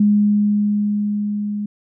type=tone with level ramp; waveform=sine; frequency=207.2 Hz; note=G#3; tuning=4 cents flat; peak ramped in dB=-10 to -21 dBFS; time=0-1.66 s; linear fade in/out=5 ms; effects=none